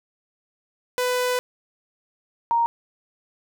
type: tone pair in turn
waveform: sawtooth / sine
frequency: 498.4 / 932.7 Hz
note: B4 / A#5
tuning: +16 / +1 cents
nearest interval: major seventh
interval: 1085 cents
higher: second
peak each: -17 dBFS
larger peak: neither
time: 0.98-1.39 / 2.51-2.66 s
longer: first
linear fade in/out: 0 ms
effects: none